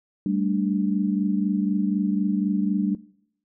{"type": "chord", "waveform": "sine", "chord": "G suspended second", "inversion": "none", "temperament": "equal", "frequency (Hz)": [196, 220, 293.7], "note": ["G3", "A3", "D4"], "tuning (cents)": [0, 0, 0], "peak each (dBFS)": [-23, -28, -26], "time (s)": [0.26, 2.95], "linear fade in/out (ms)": 2, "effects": ["noise-tail reverb RT60 0.7 s tail -21 dB re dry"]}